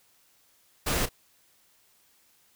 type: noise with echo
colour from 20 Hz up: pink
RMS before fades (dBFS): -27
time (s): 0.86-1.06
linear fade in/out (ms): 10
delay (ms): 33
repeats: 1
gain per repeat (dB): -14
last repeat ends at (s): 1.093
effects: white hiss -64 dBFS RMS until 2.55 s